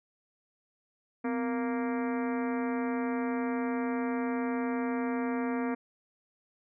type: harmonic tone with a mistuned harmonic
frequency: 233.1 Hz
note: A#3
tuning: in tune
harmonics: 1 / 2 / 3 / 4 / 5 / 6 / 7 / 8 / 9 / 10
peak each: -30 / -36 / -40 / -42 / -44 / -46 / -47 / -48 / -49 / -50 dBFS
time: 1.24-5.75 s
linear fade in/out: 10 ms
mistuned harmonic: 1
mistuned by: +150 cents
effects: none